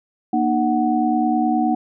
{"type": "tone cluster", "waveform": "sine", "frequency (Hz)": [236.4, 305.9, 742], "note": ["A#3", "D#4", "F#5"], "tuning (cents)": [24, -29, 5], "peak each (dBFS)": -20, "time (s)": [0.33, 1.75], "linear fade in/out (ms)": 5, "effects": []}